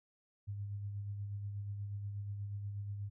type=tone with tremolo; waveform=sine; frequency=101.4 Hz; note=G#2; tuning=41 cents flat; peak=-37 dBFS; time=0.47-3.1 s; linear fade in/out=20 ms; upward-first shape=sine; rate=8.3 Hz; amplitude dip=35%; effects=none